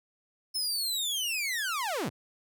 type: linear sweep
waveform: sawtooth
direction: down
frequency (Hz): 5274 to 77.8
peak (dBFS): -26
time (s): 0.54-2.1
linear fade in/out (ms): 20
effects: none